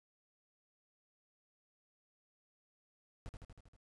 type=noise with echo; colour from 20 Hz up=brown; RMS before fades=-45 dBFS; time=3.26-3.29 s; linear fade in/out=0 ms; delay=79 ms; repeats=6; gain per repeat=-3 dB; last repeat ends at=3.764 s; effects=resampled to 24000 Hz